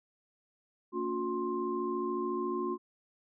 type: tone cluster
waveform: sine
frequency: 230.3 / 284.7 / 358.3 / 1054 Hz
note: A#3 / C#4 / F4 / C6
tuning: -21 / +46 / +44 / +12 cents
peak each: -39 / -39 / -33 / -37 dBFS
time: 0.92-2.78 s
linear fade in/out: 50 ms
effects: none